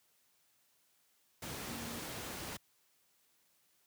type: tone in noise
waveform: sine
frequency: 233.1 Hz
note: A#3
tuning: in tune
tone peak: -46 dBFS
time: 1.67-1.99 s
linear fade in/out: 5 ms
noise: pink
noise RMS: -43 dBFS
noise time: 1.42-2.57 s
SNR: -6 dB
effects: white hiss -73 dBFS RMS until 3.86 s + high-pass 80 Hz 12 dB/octave